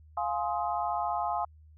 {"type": "chord", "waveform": "sine", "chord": "F minor seventh", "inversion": "none", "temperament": "just", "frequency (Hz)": [698.5, 838.1, 1047.7, 1257.2], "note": ["F5", "Ab5", "C6", "Eb6"], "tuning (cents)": [0, 16, 2, 18], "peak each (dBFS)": [-32, -32, -35, -37], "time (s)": [0.17, 1.45], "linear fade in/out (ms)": 5, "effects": ["added 77 Hz sine -52 dBFS peak until 1.77 s"]}